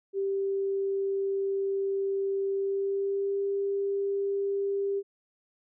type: tone with pitch glide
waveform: sine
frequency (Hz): 392 to 397.2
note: G4 to G4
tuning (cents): 0 to +23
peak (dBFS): -26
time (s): 0.13-5.03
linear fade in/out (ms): 50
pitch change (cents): +23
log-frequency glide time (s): 2.53-3.41
effects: none